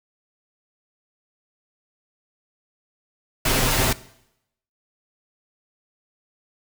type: noise with comb filter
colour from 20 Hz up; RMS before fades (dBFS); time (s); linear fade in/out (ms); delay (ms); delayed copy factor
pink; -20; 3.45-3.93; 5; 7.7; +0.55
effects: noise-tail reverb RT60 0.8 s tail -19 dB re dry